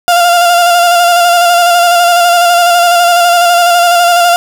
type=tone with vibrato; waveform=35% pulse; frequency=697 Hz; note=F5; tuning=4 cents flat; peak=-3 dBFS; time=0.08-4.36 s; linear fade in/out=0 ms; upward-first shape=square; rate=12 Hz; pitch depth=23 cents each way; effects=none